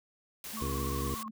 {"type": "noise", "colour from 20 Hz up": "white", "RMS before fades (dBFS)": -42, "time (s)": [0.44, 1.23], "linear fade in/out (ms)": 2}
{"type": "tone with tremolo", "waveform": "sine", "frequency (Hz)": 220, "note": "A3", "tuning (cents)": 0, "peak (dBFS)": -40, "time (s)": [0.53, 1.31], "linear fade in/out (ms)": 10, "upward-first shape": "square", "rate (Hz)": 4.1, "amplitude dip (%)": 35}
{"type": "tone with vibrato", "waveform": "sine", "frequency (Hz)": 1100, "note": "C#6", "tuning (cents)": -14, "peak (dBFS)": -39, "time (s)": [0.57, 1.28], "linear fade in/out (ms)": 0, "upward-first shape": "square", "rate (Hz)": 17, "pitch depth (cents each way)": 44}
{"type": "harmonic tone", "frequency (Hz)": 68.1, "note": "C#2", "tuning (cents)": -30, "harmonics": [1, 2, 4, 5, 6, 7], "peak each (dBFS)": [-35, -38, -41, -42, -43, -43], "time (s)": [0.61, 1.15], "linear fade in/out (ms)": 10}
{"effects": []}